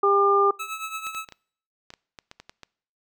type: harmonic tone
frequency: 400 Hz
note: G4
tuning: 35 cents sharp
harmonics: 1 / 2 / 3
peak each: -20 / -27 / -19 dBFS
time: 0.03-0.51 s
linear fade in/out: 5 ms
type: tone with tremolo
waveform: 25% pulse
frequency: 1300 Hz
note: E6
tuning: 24 cents flat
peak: -24 dBFS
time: 0.59-1.25 s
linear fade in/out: 10 ms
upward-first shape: triangle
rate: 8.9 Hz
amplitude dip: 75%
type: clicks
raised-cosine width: 0.2 ms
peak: -24 dBFS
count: 11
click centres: 1.068 / 1.148 / 1.288 / 1.323 / 1.904 / 1.938 / 2.188 / 2.314 / 2.4 / 2.495 / 2.633 s
effects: noise-tail reverb RT60 0.6 s tail -24 dB re dry